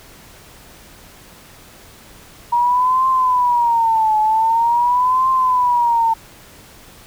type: tone with vibrato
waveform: sine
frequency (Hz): 948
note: A#5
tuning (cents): +29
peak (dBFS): -12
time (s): 2.52-6.14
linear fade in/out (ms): 10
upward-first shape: triangle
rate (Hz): 0.45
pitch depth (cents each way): 180
effects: pink hiss -43 dBFS RMS until 7.06 s